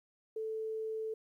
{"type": "tone", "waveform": "sine", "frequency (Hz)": 440, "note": "A4", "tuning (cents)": 0, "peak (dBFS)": -35, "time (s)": [0.36, 1.14], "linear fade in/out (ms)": 5, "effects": ["12-bit"]}